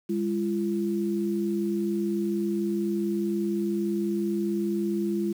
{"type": "tone pair together", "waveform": "sine", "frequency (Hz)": [203.5, 341.4], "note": ["G#3", "F4"], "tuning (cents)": [-35, -39], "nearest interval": "major sixth", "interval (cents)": 896, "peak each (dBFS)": -27, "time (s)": [0.09, 5.33], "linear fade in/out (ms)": 10, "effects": ["8-bit"]}